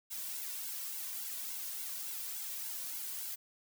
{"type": "noise with flanger", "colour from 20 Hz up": "blue", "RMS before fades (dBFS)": -41, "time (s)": [0.1, 3.36], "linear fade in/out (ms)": 20, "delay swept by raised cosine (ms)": [1.6, 2.41], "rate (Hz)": 3.5, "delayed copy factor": -0.9, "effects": []}